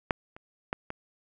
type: clicks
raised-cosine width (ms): 0.5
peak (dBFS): -9 / -30 / -14 / -20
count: 4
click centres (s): 0.108 / 0.365 / 0.729 / 0.904
effects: none